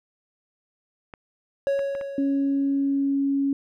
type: clicks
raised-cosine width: 0.5 ms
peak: -24 dBFS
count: 4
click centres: 1.138 / 1.792 / 1.951 / 2.012 s
type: tone with exponential decay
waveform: triangle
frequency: 554.4 Hz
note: C#5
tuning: in tune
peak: -17 dBFS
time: 1.67-3.15 s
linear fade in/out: 0 ms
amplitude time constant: 320 ms
type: tone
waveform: sine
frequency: 277 Hz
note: C#4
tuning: 1 cent flat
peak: -20 dBFS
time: 2.18-3.53 s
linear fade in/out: 2 ms
effects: none